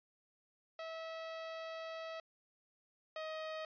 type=tone pair in turn; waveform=sawtooth; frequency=649 / 629.8 Hz; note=E5 / D#5; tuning=-27 / +21 cents; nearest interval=minor second; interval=52 cents; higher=first; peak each=-39 / -37 dBFS; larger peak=second; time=0.79-2.2 / 3.16-3.65 s; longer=first; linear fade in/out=2 ms; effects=resampled to 11025 Hz